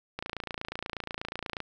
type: click train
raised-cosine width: 0.3 ms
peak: -18 dBFS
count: 41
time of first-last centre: 0.19-1.603 s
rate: 28.3 Hz
effects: none